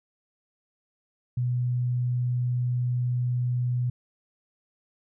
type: tone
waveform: sine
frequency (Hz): 123.47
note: B2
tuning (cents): 0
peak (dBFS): -23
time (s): 1.37-3.9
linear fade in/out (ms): 5
effects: none